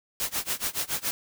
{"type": "noise with tremolo", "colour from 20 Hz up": "white", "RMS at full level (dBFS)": -27, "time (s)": [0.2, 1.11], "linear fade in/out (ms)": 0, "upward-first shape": "sine", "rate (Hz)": 7.1, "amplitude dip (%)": 95, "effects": []}